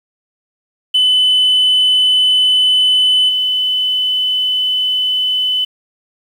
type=tone with level steps; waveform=sine; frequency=3014 Hz; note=F#7; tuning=31 cents sharp; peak=-7 / -12 dBFS; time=0.94-5.65 s; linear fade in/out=10 ms; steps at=3.28 s; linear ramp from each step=20 ms; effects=tanh soft clip ceiling -6 dBFS + 7-bit